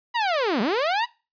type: linear two-way sweep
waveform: sawtooth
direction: down then up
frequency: 987.8 to 189.9 to 987.8 Hz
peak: -17 dBFS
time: 0.14-1.06 s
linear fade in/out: 20 ms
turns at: 0.61 s
effects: noise-tail reverb RT60 0.3 s tail -22 dB re dry + resampled to 11025 Hz